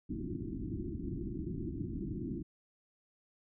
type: low-pass noise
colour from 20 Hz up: white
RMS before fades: -39 dBFS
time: 0.09-2.43 s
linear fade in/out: 10 ms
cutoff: 360 Hz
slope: 96 dB/octave
effects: none